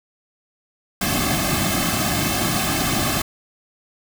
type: noise with comb filter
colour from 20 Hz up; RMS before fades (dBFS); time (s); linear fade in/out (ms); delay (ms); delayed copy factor
pink; -21; 1.01-3.22; 5; 2.1; -1
effects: none